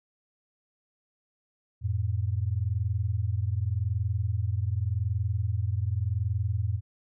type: tone pair together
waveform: sine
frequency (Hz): 89.5 / 110.37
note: F2 / A2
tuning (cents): +43 / +6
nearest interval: major third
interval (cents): 363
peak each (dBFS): -28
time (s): 1.81-6.81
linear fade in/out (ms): 50
effects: none

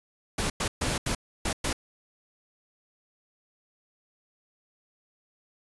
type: noise bursts at uneven times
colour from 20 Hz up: pink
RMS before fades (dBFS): -28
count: 6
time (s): 0.38-0.5 / 0.6-0.68 / 0.81-0.98 / 1.06-1.15 / 1.45-1.53 / 1.64-1.73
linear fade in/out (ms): 5
effects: resampled to 24000 Hz

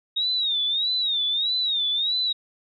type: tone with vibrato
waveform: sine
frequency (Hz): 3729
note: A#7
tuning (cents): 0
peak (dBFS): -21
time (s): 0.16-2.33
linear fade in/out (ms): 10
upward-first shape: sine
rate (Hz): 1.6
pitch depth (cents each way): 130
effects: none

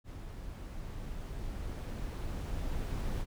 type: noise with level ramp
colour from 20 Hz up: brown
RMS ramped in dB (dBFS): -44 to -34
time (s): 0.04-3.26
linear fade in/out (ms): 50
effects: none

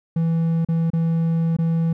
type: tone with dropouts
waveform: triangle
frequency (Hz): 164.81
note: E3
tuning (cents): 0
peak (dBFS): -15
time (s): 0.16-1.93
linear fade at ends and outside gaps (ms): 5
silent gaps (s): 0.649-0.686 / 0.903-0.933 / 1.567-1.586
effects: none

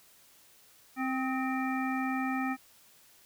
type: harmonic tone with a mistuned harmonic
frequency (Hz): 262.5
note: C4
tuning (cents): +6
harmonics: 1 / 3 / 5 / 7 / 9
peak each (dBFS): -31 / -36 / -38 / -39 / -41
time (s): 0.96-2.57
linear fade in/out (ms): 50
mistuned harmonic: 5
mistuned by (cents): -51
effects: white hiss -60 dBFS RMS until 3.25 s

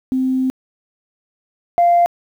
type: tone pair in turn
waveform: sine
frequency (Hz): 260 / 694.1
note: C4 / F5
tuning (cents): -11 / -11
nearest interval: octave + perfect fourth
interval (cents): 1700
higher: second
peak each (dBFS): -14 / -8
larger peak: second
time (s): 0.12-0.5 / 1.78-2.06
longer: first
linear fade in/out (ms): 0
effects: tanh soft clip ceiling -6 dBFS + 8-bit

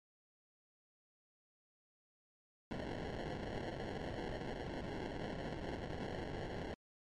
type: noise with sample-and-hold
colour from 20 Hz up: white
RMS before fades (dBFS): -43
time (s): 2.71-6.74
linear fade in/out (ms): 0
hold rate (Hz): 1225
effects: low-pass 4000 Hz 12 dB/octave + MP3 64 kbps

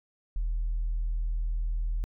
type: tone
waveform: sine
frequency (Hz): 40.02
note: D#1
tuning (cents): +50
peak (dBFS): -25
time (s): 0.36-2.04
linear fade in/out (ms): 0
effects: tanh soft clip ceiling -23 dBFS

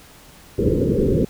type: low-pass noise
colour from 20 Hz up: white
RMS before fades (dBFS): -18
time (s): 0.58-1.25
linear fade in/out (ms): 5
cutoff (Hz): 510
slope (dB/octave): 96
effects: pink hiss -46 dBFS RMS until 1.29 s

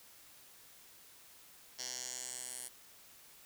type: tone with band-pass filter sweep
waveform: 10% pulse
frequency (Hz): 125.7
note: B2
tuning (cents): +31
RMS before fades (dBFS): -44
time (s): 1.78-2.69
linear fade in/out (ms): 20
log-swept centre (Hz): 5500 to 10000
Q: 3.5
effects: white hiss -59 dBFS RMS until 3.45 s

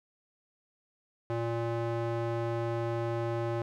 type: tone with band-pass filter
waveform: square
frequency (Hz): 116.54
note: A#2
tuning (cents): 0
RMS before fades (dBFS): -32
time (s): 1.3-3.62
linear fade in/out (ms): 0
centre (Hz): 530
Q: 0.78
effects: none

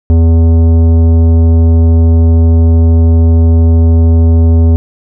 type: tone with tanh clipping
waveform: sine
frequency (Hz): 82.41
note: E2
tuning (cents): 0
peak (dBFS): -5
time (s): 0.1-4.76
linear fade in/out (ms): 0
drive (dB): 13
effects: none

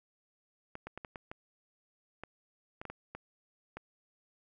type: clicks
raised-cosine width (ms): 0.5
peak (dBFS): -27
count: 12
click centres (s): 0.754 / 0.87 / 0.976 / 1.048 / 1.158 / 1.315 / 2.236 / 2.815 / 2.853 / 2.9 / 3.15 / 3.77
effects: none

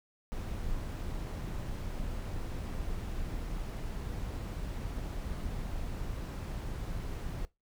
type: noise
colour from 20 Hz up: brown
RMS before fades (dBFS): -37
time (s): 0.32-7.45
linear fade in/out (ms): 0
effects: noise-tail reverb RT60 0.2 s tail -20 dB re dry

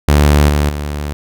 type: tone with level steps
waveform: sawtooth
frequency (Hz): 73.42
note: D2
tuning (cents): 0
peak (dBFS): -3 / -7 / -15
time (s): 0.08-1.13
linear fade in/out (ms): 0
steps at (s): 0.49 / 0.69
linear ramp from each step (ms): 5
effects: none

